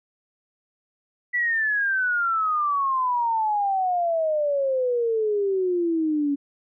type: exponential sweep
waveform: sine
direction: down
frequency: 1975.5 to 279.3 Hz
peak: -20 dBFS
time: 1.33-6.36 s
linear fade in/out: 20 ms
effects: none